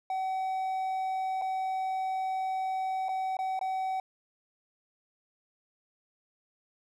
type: tone with dropouts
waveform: triangle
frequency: 758 Hz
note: F#5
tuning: 42 cents sharp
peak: -27 dBFS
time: 0.1-4 s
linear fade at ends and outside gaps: 2 ms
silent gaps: 1.415-1.419 / 3.085-3.09 / 3.369-3.389 / 3.592-3.612 s
effects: none